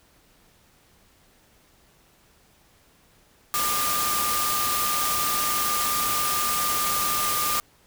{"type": "tone in noise", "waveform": "sine", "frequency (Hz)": 1200, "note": "D6", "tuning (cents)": 37, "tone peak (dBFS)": -26, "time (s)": [3.54, 7.6], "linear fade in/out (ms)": 0, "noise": "white", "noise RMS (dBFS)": -26, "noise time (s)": [3.54, 7.6], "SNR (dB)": -3, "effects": ["pink hiss -59 dBFS RMS until 7.86 s"]}